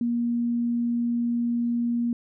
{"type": "tone", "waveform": "sine", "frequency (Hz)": 237.1, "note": "A#3", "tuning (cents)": 30, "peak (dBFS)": -22, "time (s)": [0.01, 2.13], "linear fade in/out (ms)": 2, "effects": []}